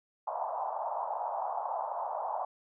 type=band-pass noise; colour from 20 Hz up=pink; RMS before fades=-35 dBFS; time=0.27-2.45 s; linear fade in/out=5 ms; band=660 to 1000 Hz; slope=48 dB/octave; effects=none